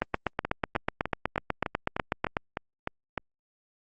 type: two click trains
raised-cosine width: 0.5 ms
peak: -14 / -10 dBFS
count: 10 / 20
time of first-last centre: 0.45-3.177 / 0.02-2.369 s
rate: 3.3 / 8.09 Hz
effects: Opus 24 kbps